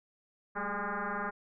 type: tone with frequency modulation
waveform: sine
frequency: 193 Hz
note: G3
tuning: 27 cents flat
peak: -32 dBFS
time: 0.55-1.31 s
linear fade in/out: 20 ms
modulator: 204 Hz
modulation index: 7.5
effects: none